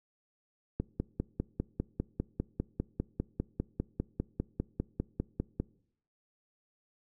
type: click train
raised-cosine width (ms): 3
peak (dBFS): -18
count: 25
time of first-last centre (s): 0.8-5.6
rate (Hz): 5
effects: noise-tail reverb RT60 0.7 s tail -23 dB re dry